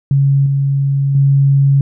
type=tone with level steps; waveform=sine; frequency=138.59 Hz; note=C#3; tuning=in tune; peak=-8 / -11 / -7 dBFS; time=0.11-1.81 s; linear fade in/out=2 ms; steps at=0.46 / 1.15 s; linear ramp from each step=2 ms; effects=none